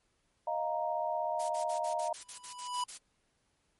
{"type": "chord", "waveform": "sine", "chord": "Eb suspended second", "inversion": "none", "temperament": "equal", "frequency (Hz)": [622.3, 698.5, 932.3], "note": ["Eb5", "F5", "Bb5"], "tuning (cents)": [0, 0, 0], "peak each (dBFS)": -35, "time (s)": [0.47, 2.13], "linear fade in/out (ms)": 5}
{"type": "noise bursts", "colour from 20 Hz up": "blue", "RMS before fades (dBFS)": -42, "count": 11, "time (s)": [1.39, 2.98], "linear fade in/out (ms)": 10, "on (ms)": 100, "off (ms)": 49}
{"type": "tone with exponential growth", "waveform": "square", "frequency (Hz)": 987.8, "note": "B5", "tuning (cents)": 0, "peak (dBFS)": -30, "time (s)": [2.15, 2.84], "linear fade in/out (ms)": 5, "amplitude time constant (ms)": 150}
{"effects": ["pink hiss -75 dBFS RMS until 3.79 s", "MP3 48 kbps"]}